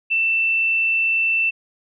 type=tone; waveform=sine; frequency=2671 Hz; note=E7; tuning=22 cents sharp; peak=-16 dBFS; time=0.1-1.51 s; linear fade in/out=20 ms; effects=none